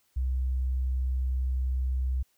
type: tone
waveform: sine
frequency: 64.3 Hz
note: C2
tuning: 30 cents flat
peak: -25 dBFS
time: 0.16-2.23 s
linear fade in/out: 10 ms
effects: white hiss -70 dBFS RMS until 2.37 s